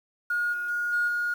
sine tone with level steps, 1434 Hz, F6, 45 cents sharp, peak -23 / -28 / -25 / -21 / -24 dBFS, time 0.3-1.34 s, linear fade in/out 5 ms, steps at 0.52 / 0.68 / 0.92 / 1.07 s, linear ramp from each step 20 ms, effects tanh soft clip ceiling -18 dBFS + 8-bit

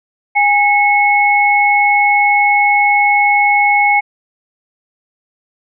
sine tone pair together, 820.3 / 2190 Hz, G#5 / C#7, -22 / -22 cents, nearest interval octave + perfect fourth, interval 1700 cents, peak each -11 dBFS, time 0.35-4.01 s, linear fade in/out 20 ms, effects none

